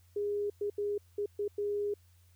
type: tone bursts at uneven times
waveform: sine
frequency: 410.3 Hz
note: G#4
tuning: 21 cents flat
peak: -30 dBFS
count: 6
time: 0.16-0.5 / 0.61-0.7 / 0.78-0.98 / 1.18-1.26 / 1.39-1.48 / 1.58-1.94 s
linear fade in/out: 5 ms
effects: added 88 Hz sine -60 dBFS peak until 2.35 s + white hiss -70 dBFS RMS until 2.35 s